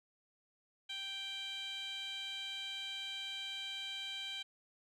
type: tone with band-pass filter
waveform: 15% pulse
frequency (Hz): 784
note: G5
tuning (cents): 0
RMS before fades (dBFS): -43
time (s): 0.89-4.43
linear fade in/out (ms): 10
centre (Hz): 3500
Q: 4.4
effects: none